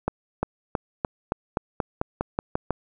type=accelerating click train; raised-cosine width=1 ms; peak=-9 dBFS; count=12; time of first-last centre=0.08-2.707 s; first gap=350 ms; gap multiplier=0.92; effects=none